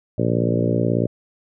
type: harmonic tone with a mistuned harmonic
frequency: 58.27 Hz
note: A#1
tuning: in tune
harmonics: 2 / 3 / 4 / 5 / 6 / 7 / 8 / 9 / 10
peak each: -22 / -24 / -25 / -26 / -27 / -27 / -28 / -29 / -29 dBFS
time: 0.18-1.07 s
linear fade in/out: 5 ms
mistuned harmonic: 2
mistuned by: +17 cents
effects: none